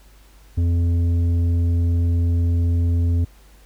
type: tone with tanh clipping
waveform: triangle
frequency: 85.6 Hz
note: F2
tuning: 34 cents flat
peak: -17 dBFS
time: 0.57-3.25 s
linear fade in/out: 10 ms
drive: 12 dB
effects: added 50 Hz sine -46 dBFS peak until 3.65 s + pink hiss -54 dBFS RMS until 3.65 s